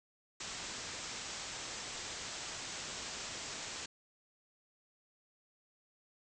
white low-pass noise, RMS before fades -44 dBFS, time 0.4-3.86 s, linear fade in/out 5 ms, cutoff 7900 Hz, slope 96 dB/octave, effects none

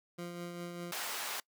20% pulse tone with tremolo, 173.9 Hz, F3, 7 cents flat, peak -34 dBFS, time 0.18-0.92 s, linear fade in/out 10 ms, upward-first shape triangle, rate 5 Hz, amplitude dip 40%
pink high-pass noise, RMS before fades -39 dBFS, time 0.92-1.4 s, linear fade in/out 2 ms, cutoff 760 Hz, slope 12 dB/octave
effects noise-tail reverb RT60 0.1 s tail -24 dB re dry

